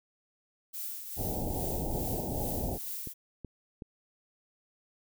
violet noise with tremolo, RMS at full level -37 dBFS, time 0.73-3.14 s, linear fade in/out 20 ms, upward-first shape triangle, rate 2.4 Hz, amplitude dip 55%
pink low-pass noise, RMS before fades -34 dBFS, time 1.16-2.79 s, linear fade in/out 50 ms, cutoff 860 Hz, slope 96 dB/octave
click train, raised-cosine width 3 ms, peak -28 dBFS, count 8, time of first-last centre 1.2-3.822 s, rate 2.67 Hz
effects none

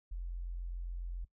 sine tone, 43.65 Hz, F1, in tune, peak -37 dBFS, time 0.11-1.25 s, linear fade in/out 10 ms, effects noise-tail reverb RT60 0.1 s tail -19 dB re dry

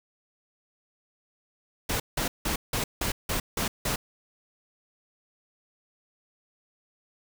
pink noise bursts, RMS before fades -28 dBFS, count 8, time 1.89-3.96 s, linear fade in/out 5 ms, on 110 ms, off 170 ms, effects none

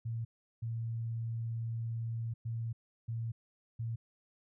sine tone bursts at uneven times, 114.7 Hz, A#2, 28 cents flat, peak -34 dBFS, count 5, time 0.05-0.25 / 0.62-2.34 / 2.45-2.73 / 3.08-3.32 / 3.79-3.96 s, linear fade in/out 10 ms, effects none

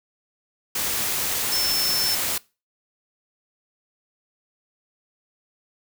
sine tone in noise, 5320 Hz, E8, 15 cents sharp, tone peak -22 dBFS, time 1.52-2.15 s, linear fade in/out 5 ms, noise white, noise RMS -25 dBFS, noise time 0.75-2.38 s, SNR 0 dB, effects noise-tail reverb RT60 0.3 s tail -23 dB re dry

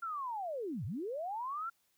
sine linear two-way sweep, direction down then up, 1396.9 to 87.31 to 1396.9 Hz, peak -36 dBFS, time 0.02-1.7 s, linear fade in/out 10 ms, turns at 0.85 s, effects white hiss -75 dBFS RMS until 1.97 s

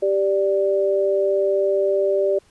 sine tone pair together, 392 / 587.3 Hz, G4 / D5, 0 / 0 cents, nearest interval perfect fifth, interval 700 cents, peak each -19 / -19 dBFS, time 0.02-2.39 s, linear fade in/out 10 ms, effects pink hiss -57 dBFS RMS until 2.5 s + resampled to 24000 Hz

